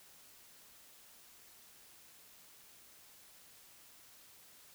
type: silence
effects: white hiss -60 dBFS RMS until 4.74 s